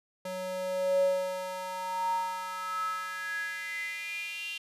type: tone with high-pass filter sweep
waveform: square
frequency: 185 Hz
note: F#3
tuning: in tune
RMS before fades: -33 dBFS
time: 0.25-4.58 s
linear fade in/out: 5 ms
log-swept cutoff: 390 to 2900 Hz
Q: 9.9
effects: resampled to 32000 Hz